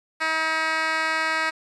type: tone with band-pass filter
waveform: 10% pulse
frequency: 318.8 Hz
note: D#4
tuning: 42 cents sharp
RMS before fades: -24 dBFS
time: 0.2-1.51 s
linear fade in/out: 20 ms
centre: 2200 Hz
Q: 1.1
effects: resampled to 24000 Hz + 8-bit